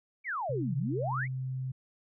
sine exponential two-way sweep, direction down then up, 2349 to 134.4 to 2349 Hz, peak -31 dBFS, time 0.24-1.28 s, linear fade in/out 50 ms, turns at 0.77 s
sine tone, 130.2 Hz, C3, 8 cents flat, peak -32 dBFS, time 0.49-1.72 s, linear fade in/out 10 ms
effects none

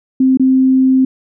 sine tone with dropouts, 261.6 Hz, C4, in tune, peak -7 dBFS, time 0.2-1.05 s, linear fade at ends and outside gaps 5 ms, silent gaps 0.373-0.396 s, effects none

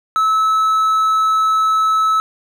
triangle tone, 1300 Hz, E6, 24 cents flat, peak -10 dBFS, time 0.16-2.2 s, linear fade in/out 0 ms, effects none

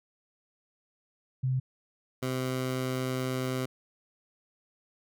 sine / 15% pulse tone pair in turn, 129.8 / 129.15 Hz, C3 / C3, -13 / -22 cents, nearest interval unison, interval 9 cents, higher first, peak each -25 / -23 dBFS, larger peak second, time 1.43-1.6 / 2.22-3.66 s, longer second, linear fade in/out 10 ms, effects none

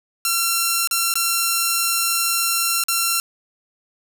5% pulse tone with dropouts, 1361 Hz, F6, 45 cents flat, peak -6 dBFS, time 0.25-3.2 s, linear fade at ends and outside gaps 1 ms, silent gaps 0.874-0.911 / 1.14-1.155 / 2.838-2.884 s, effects none

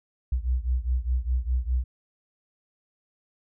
sine beating tone pair, 60.4 / 65.3 Hz, B1 / C2, -38 / -3 cents, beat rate 4.9 Hz, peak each -25 / -27 dBFS, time 0.32-1.84 s, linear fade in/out 5 ms, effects none

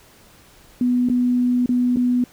sine tone with dropouts, 246.9 Hz, B3, in tune, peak -15 dBFS, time 0.81-2.24 s, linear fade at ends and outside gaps 2 ms, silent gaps 1.088-1.098 / 1.66-1.691 / 1.961-1.969 s, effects pink hiss -50 dBFS RMS until 2.32 s

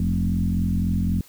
sine tone with frequency modulation, 134.3 Hz, C3, 46 cents sharp, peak -19 dBFS, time 0-1.21 s, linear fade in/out 2 ms, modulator 43.8 Hz, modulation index 2.3, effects white hiss -51 dBFS RMS until 1.28 s

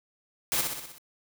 white noise with echo, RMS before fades -27 dBFS, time 0.52-0.61 s, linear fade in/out 0 ms, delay 62 ms, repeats 6, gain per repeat -4 dB, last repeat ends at 0.982 s, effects none

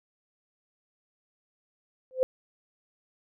sine tone with exponential growth, 516 Hz, C5, 24 cents flat, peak -16 dBFS, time 2.11-2.23 s, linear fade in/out 0 ms, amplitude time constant 26 ms, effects none

